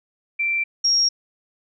sine tone pair in turn, 2349 / 5587 Hz, D7 / F8, 0 / 0 cents, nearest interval octave + minor third, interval 1500 cents, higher second, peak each -19 / -15 dBFS, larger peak second, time 0.39-0.64 / 0.84-1.09 s, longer neither, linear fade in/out 10 ms, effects none

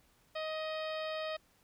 harmonic tone, 627 Hz, D#5, 13 cents sharp, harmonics 1 / 2 / 3 / 4 / 5 / 6 / 7 / 8, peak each -37 / -44 / -47 / -48 / -49 / -50 / -54 / -54 dBFS, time 0.35-1.37 s, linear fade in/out 10 ms, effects pink hiss -69 dBFS RMS until 1.63 s

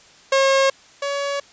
sawtooth tone pair in turn, 541 / 563.6 Hz, C#5 / C#5, -42 / +29 cents, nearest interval minor second, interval 71 cents, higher second, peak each -10 / -18 dBFS, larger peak first, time 0.32-0.7 / 1.02-1.4 s, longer neither, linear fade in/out 5 ms, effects white hiss -49 dBFS RMS until 1.52 s + resampled to 16000 Hz

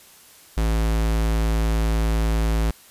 square tone, 55 Hz, A1, in tune, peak -19 dBFS, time 0.57-2.71 s, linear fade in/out 5 ms, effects white hiss -49 dBFS RMS until 2.9 s + resampled to 32000 Hz

